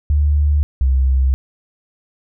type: tone pair in turn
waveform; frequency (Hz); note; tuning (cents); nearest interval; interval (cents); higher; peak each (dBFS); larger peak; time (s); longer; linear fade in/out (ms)
sine; 73.42 / 65.79; D2 / C2; 0 / +10; major second; 190; first; -11; neither; 0.1-0.63 / 0.81-1.34; neither; 0
effects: none